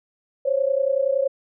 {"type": "tone pair together", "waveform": "sine", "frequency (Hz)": [529, 559.7], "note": ["C5", "C#5"], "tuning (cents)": [19, 17], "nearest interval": "minor second", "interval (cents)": 98, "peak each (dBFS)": -21, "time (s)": [0.45, 1.28], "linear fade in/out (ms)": 10, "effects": []}